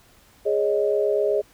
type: chord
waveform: sine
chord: Ab suspended fourth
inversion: none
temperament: equal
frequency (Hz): 415.3 / 554.4 / 622.3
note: Ab4 / Db5 / Eb5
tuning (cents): 0 / 0 / 0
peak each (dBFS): -21 / -25 / -24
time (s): 0.45-1.42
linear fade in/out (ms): 20
effects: pink hiss -55 dBFS RMS until 1.53 s